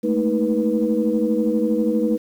sine tone cluster, 214.5 / 226.9 / 314.8 / 486.9 Hz, A3 / A#3 / D#4 / B4, -44 / -47 / +20 / -25 cents, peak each -22 dBFS, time 0.03-2.18 s, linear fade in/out 20 ms, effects tanh soft clip ceiling -7 dBFS + 8-bit

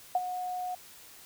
sine tone with ADSR envelope, 728 Hz, F#5, 28 cents flat, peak -21 dBFS, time 0.15-0.75 s, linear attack 3 ms, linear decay 37 ms, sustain -11 dB, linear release 6 ms, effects white hiss -52 dBFS RMS until 1.25 s

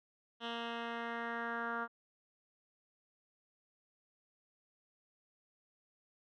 10% pulse tone with low-pass filter sweep, 233.1 Hz, A#3, in tune, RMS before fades -40 dBFS, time 0.4-1.88 s, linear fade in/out 50 ms, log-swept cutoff 3100 to 1400 Hz, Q 3.8, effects none

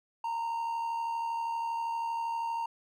triangle tone with amplitude modulation, 923 Hz, A#5, 17 cents flat, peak -27 dBFS, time 0.24-2.66 s, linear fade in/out 5 ms, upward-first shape sine, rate 72.6 Hz, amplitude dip 40%, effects none

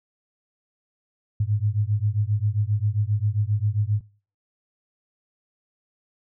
sine beating tone pair, 101.3 / 108.8 Hz, G#2 / A2, -43 / -19 cents, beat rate 7.5 Hz, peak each -23 dBFS, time 1.4-4.01 s, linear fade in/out 5 ms, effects noise-tail reverb RT60 0.4 s tail -22 dB re dry

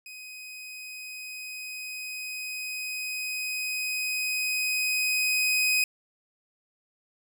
sawtooth tone with level ramp, 2510 Hz, D#7, 15 cents sharp, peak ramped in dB -38 to -18 dBFS, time 0.06-5.84 s, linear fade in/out 2 ms, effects none

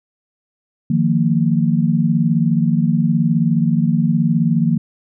sine chord, Eb suspended second, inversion none, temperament equal with one note detuned, 155.56 / 174.61 / 229.7 Hz, Eb3 / F3 / Bb3, 0 / 0 / -25 cents, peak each -17 dBFS, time 0.9-4.78 s, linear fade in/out 5 ms, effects none

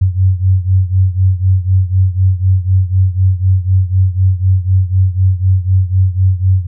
sine beating tone pair, 92.5 / 96.5 Hz, F#2 / G2, 0 / -27 cents, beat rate 4 Hz, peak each -10 / -13 dBFS, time 0.01-6.67 s, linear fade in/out 10 ms, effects none

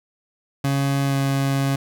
30% pulse tone with pitch glide, 138.59 to 137.24 Hz, C#3 to C#3, 0 to -17 cents, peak -16 dBFS, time 0.64-1.76 s, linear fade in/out 5 ms, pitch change -17 cents, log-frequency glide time 1.04-1.18 s, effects none

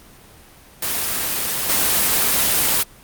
white noise with level steps, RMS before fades -22 / -17 dBFS, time 0.82-2.83 s, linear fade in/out 5 ms, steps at 1.69 s, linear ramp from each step 2 ms, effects pink hiss -46 dBFS RMS until 3.03 s + Opus 24 kbps

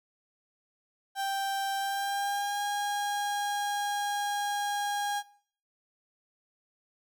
35% pulse tone with pitch glide, 785 to 816.9 Hz, G5 to G#5, +2 to -29 cents, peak -27 dBFS, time 1.15-5.23 s, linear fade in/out 50 ms, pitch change +69 cents, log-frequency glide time 1.77-2.63 s, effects noise-tail reverb RT60 0.5 s tail -18 dB re dry + MP3 96 kbps

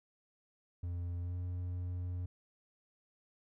triangle tone with pitch glide, 87.31 to 89.35 Hz, F2 to F2, 0 to +40 cents, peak -34 dBFS, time 0.83-2.26 s, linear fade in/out 5 ms, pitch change +40 cents, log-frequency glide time 1.21-1.36 s, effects none

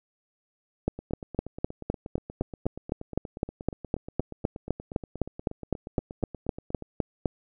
two click trains, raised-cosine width 2 ms, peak -11 / -24 dBFS, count 26 / 50, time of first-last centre 0.88-7.258 / 0.99-6.823 s, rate 3.92 / 8.4 Hz, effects none

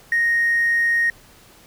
sine tone with hard clipping, 1864.7 Hz, A#6, in tune, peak -16 dBFS, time 0.12-1.1 s, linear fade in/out 2 ms, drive 1 dB, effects pink hiss -49 dBFS RMS until 1.66 s

